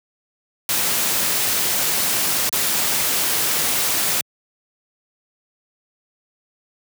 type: noise with dropouts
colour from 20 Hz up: white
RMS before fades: -20 dBFS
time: 0.69-4.21 s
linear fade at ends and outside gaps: 1 ms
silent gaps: 2.493-2.527 s
effects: high-pass 100 Hz 12 dB/octave